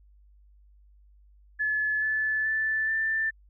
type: tone with pitch steps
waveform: sine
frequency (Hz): 1718 / 1737 / 1756.1 / 1775.5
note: A6 / A6 / A6 / A6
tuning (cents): -42 / -23 / -4 / +15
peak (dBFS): -24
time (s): 1.59-3.31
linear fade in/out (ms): 20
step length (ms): 430
effects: added 50 Hz sine -54 dBFS peak until 3.49 s